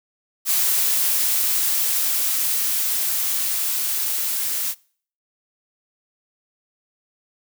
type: noise with level ramp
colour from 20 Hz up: blue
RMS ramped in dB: -19 to -24 dBFS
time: 0.45-4.75 s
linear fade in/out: 50 ms
effects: noise-tail reverb RT60 0.5 s tail -24 dB re dry